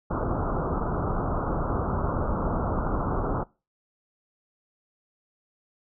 pink low-pass noise, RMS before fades -27 dBFS, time 0.1-3.44 s, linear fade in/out 10 ms, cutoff 1400 Hz, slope 96 dB/octave, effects noise-tail reverb RT60 0.3 s tail -23 dB re dry

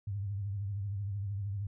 sine tone with vibrato, 100 Hz, G2, 35 cents sharp, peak -33 dBFS, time 0.07-1.67 s, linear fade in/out 5 ms, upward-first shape triangle, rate 13 Hz, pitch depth 100 cents each way, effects none

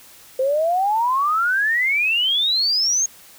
sine exponential sweep, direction up, 511 to 6610 Hz, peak -16 dBFS, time 0.39-3.06 s, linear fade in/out 5 ms, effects white hiss -46 dBFS RMS until 3.38 s

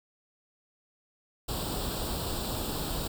pink noise with comb filter, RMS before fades -33 dBFS, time 1.48-3.08 s, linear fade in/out 10 ms, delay 0.24 ms, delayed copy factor +0.75, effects none

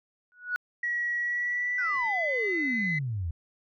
sine tone with exponential growth, 1466 Hz, F#6, 16 cents flat, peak -22 dBFS, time 0.32-0.56 s, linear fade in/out 0 ms, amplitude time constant 51 ms
sine tone with pitch glide, 1919 to 2026 Hz, A#6 to B6, +50 to +44 cents, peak -26 dBFS, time 0.83-2.99 s, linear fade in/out 5 ms, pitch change +94 cents, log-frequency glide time 1.18-2.32 s
sine exponential sweep, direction down, 1568 to 77.78 Hz, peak -28 dBFS, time 1.78-3.31 s, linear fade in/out 5 ms
effects tanh soft clip ceiling -19 dBFS

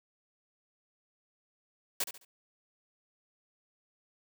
white noise with echo, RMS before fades -31 dBFS, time 2-2.04 s, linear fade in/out 5 ms, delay 70 ms, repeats 3, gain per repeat -10 dB, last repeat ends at 2.25 s, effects high-pass 200 Hz 12 dB/octave

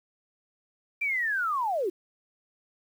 sine linear sweep, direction down, 2386 to 330 Hz, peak -25 dBFS, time 1.01-1.9 s, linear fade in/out 10 ms, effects 9-bit

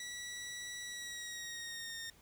15% pulse tone with pitch glide, 1946 to 1836.8 Hz, B6 to A#6, -26 to -26 cents, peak -36 dBFS, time 0-2.1 s, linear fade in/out 2 ms, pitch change -100 cents, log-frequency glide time 0.82-1.96 s, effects pink hiss -64 dBFS RMS until 2.21 s

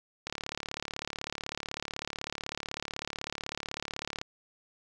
click train, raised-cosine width 0.2 ms, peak -17 dBFS, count 143, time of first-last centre 0.27-4.214 s, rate 36 Hz, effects none

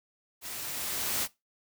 white noise with level ramp, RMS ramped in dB -40 to -29 dBFS, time 0.41-1.28 s, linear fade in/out 50 ms, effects noise-tail reverb RT60 0.2 s tail -19 dB re dry

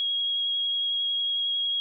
sine tone with vibrato, 3294 Hz, G#7, 15 cents flat, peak -24 dBFS, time 0-1.8 s, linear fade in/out 0 ms, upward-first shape sine, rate 11 Hz, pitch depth 12 cents each way, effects none

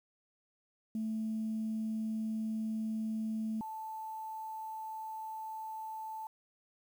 sine tone pair in turn, 220 / 878.3 Hz, A3 / A5, 0 / -3 cents, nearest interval 2 octaves, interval 2397 cents, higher second, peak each -32 / -39 dBFS, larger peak first, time 0.95-3.61 / 3.61-6.27 s, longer neither, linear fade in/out 2 ms, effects tanh soft clip ceiling -29 dBFS + 10-bit

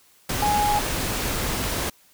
sine tone in noise, 830.6 Hz, G#5, in tune, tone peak -19 dBFS, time 0.42-0.79 s, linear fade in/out 5 ms, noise pink, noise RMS -26 dBFS, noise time 0.29-1.9 s, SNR +4 dB, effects white hiss -57 dBFS RMS until 2.13 s

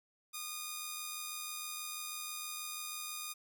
5% pulse tone with amplitude modulation, 1225 Hz, D#6, 27 cents flat, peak -27 dBFS, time 0.33-3.34 s, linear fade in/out 20 ms, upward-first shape sine, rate 86.2 Hz, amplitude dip 30%, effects none

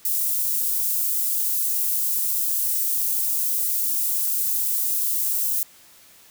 white high-pass noise, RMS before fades -23 dBFS, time 0.05-5.63 s, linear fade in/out 2 ms, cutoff 11000 Hz, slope 12 dB/octave, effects white hiss -51 dBFS RMS until 6.3 s

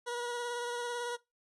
20% pulse tone with vibrato, 481.1 Hz, B4, 45 cents flat, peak -30 dBFS, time 0.06-1.17 s, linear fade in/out 20 ms, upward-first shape sine, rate 18 Hz, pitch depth 19 cents each way, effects noise-tail reverb RT60 0.2 s tail -20 dB re dry + resampled to 24000 Hz

